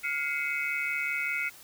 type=tone cluster; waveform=sine; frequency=1415 / 2077 / 2222 / 2555 Hz; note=F6 / C7 / C#7 / D#7; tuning=+22 / -13 / +4 / +45 cents; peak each=-35 / -33 / -32 / -36 dBFS; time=0.03-1.5 s; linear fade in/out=20 ms; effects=white hiss -51 dBFS RMS until 1.63 s